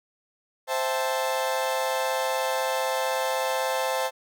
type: chord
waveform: 35% pulse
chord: A minor seventh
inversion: first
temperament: equal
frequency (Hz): 523.3 / 659.3 / 784 / 880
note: C5 / E5 / G5 / A5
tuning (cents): 0 / 0 / 0 / 0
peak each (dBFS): -26 / -30 / -32 / -28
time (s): 0.67-4.11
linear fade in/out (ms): 50
effects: none